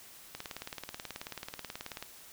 click train, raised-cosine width 0.2 ms, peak -22 dBFS, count 32, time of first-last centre 0.35-2.026 s, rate 18.5 Hz, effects white hiss -53 dBFS RMS until 2.32 s

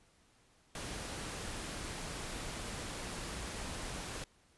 pink noise, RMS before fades -42 dBFS, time 0.75-4.24 s, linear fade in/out 2 ms, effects pink hiss -68 dBFS RMS until 4.57 s + resampled to 24000 Hz

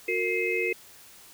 sine tone cluster, 364.6 / 459.5 / 2104 / 2556 Hz, F#4 / A#4 / C7 / D#7, -25 / -25 / +9 / +46 cents, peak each -30 dBFS, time 0.08-0.73 s, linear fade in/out 5 ms, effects white hiss -51 dBFS RMS until 1.33 s

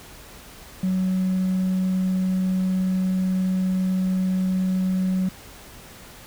triangle tone with hard clipping, 186.4 Hz, F#3, 13 cents sharp, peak -19 dBFS, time 0.83-5.29 s, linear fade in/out 5 ms, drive 2 dB, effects added 50 Hz sine -54 dBFS peak until 6.26 s + pink hiss -44 dBFS RMS until 6.26 s

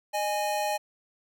square tone pair together, 611.9 / 830.6 Hz, D#5 / G#5, -29 / 0 cents, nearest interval perfect fourth, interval 529 cents, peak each -31 / -29 dBFS, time 0.13-0.78 s, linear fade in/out 20 ms, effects none

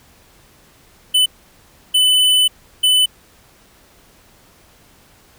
square tone bursts at uneven times, 3006 Hz, F#7, 27 cents sharp, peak -11 dBFS, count 3, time 1.14-1.26 / 1.94-2.48 / 2.83-3.06 s, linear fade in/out 10 ms, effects pink hiss -50 dBFS RMS until 5.38 s

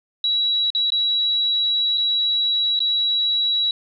sine tone with dropouts, 3897 Hz, B7, 24 cents flat, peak -17 dBFS, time 0.24-3.71 s, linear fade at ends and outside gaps 2 ms, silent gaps 0.703-0.749 / 0.903-0.92 / 1.975-1.979 / 2.792-2.803 s, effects none

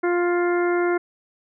harmonic tone, 350.6 Hz, F4, 7 cents sharp, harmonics 1 / 2 / 3 / 4 / 5 / 6, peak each -19 / -28 / -32 / -29 / -35 / -34 dBFS, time 0.03-0.98 s, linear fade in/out 10 ms, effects none

